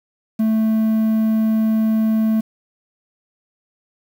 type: tone with quantisation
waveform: triangle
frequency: 220 Hz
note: A3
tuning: in tune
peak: -12 dBFS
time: 0.39-2.41 s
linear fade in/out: 10 ms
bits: 7
effects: none